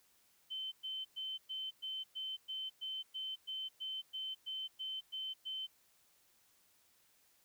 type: tone bursts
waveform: sine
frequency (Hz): 3075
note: G7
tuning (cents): -34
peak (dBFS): -39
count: 16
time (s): 0.5-5.67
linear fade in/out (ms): 20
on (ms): 220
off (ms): 110
effects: white hiss -71 dBFS RMS until 7.44 s